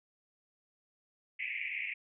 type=band-pass noise; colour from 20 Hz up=white; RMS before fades=-38 dBFS; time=1.39-1.94 s; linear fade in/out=10 ms; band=2000 to 2600 Hz; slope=96 dB/octave; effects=none